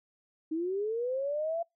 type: linear sweep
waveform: sine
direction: up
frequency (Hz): 308.6 to 685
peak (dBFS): -29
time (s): 0.51-1.63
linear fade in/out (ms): 10
effects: noise-tail reverb RT60 0.2 s tail -26 dB re dry